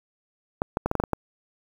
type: clicks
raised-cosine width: 1 ms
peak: -9 dBFS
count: 8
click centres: 0.619 / 0.771 / 0.86 / 0.914 / 0.953 / 1 / 1.038 / 1.133 s
effects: 7-bit